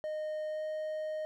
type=tone with pitch glide; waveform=triangle; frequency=616 to 619.9 Hz; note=D#5 to D#5; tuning=-17 to -7 cents; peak=-32 dBFS; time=0.04-1.25 s; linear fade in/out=0 ms; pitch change=+10 cents; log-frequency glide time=0.48-0.63 s; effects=none